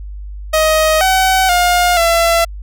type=tone with pitch steps; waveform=sawtooth; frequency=628 / 757 / 710 / 673 Hz; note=D#5 / F#5 / F5 / E5; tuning=+16 / +39 / +28 / +36 cents; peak=-6 dBFS; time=0.53-2.45 s; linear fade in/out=10 ms; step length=480 ms; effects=added 50 Hz sine -25 dBFS peak until 2.62 s